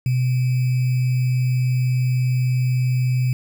sine tone with sample-and-hold, 126.7 Hz, B2, 45 cents sharp, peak -16 dBFS, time 0.06-3.33 s, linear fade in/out 2 ms, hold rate 2450 Hz, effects none

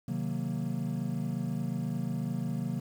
triangle chord, C half-diminished seventh, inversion none, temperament equal with one note detuned, 130.81 / 156.37 / 185 / 233.1 Hz, C3 / Eb3 / Gb3 / Bb3, 0 / +9 / 0 / 0 cents, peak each -34 dBFS, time 0.08-2.8 s, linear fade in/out 5 ms, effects 9-bit

